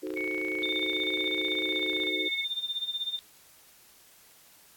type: chord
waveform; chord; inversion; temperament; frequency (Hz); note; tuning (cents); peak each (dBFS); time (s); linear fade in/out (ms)
sine; D# diminished seventh; none; equal; 311.1 / 370 / 440 / 523.3; D#4 / F#4 / A4 / C5; 0 / 0 / 0 / 0; -36 / -36 / -40 / -42; 0.02-2.29; 20
type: click train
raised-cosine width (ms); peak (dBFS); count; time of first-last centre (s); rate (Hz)
0.3; -29; 59; 0.07-2.07; 29
type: tone with pitch glide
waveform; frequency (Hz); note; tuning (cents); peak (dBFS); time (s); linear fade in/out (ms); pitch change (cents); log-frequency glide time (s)
sine; 2225 to 2197; C#7 to C#7; +6 to -16; -31; 0.16-2.45; 10; -22; 1.58-2.09
type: tone with tremolo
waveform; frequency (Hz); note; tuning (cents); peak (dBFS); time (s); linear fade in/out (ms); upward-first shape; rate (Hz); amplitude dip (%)
sine; 3612; A7; +45; -27; 0.63-3.19; 0; sine; 16; 80
effects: white hiss -57 dBFS RMS until 4.76 s + AAC 64 kbps